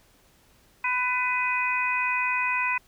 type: harmonic tone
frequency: 499.8 Hz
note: B4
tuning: 21 cents sharp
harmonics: 2 / 3 / 4 / 5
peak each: -28 / -33 / -30 / -26 dBFS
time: 0.84-2.78 s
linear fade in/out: 5 ms
effects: pink hiss -60 dBFS RMS until 2.87 s